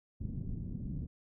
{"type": "low-pass noise", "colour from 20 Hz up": "white", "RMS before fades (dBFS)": -39, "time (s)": [0.2, 1.07], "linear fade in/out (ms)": 10, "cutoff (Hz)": 210, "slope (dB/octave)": 24, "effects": []}